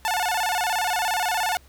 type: tone with vibrato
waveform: sawtooth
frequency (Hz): 800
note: G5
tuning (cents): +35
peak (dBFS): -18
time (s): 0.05-1.57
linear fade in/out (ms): 0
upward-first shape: square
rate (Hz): 17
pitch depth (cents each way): 170
effects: added 67 Hz sine -51 dBFS peak until 1.68 s + pink hiss -56 dBFS RMS until 1.68 s